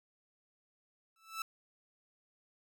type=tone with exponential growth; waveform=sawtooth; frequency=1318.5 Hz; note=E6; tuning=in tune; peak=-30 dBFS; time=1.16-1.42 s; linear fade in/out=2 ms; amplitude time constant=56 ms; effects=none